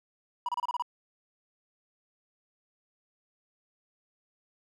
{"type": "tone bursts", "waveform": "triangle", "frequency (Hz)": 972, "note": "B5", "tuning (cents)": -28, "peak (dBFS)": -26, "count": 7, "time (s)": [0.46, 0.823], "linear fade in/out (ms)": 2, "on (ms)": 27, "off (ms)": 29, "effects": []}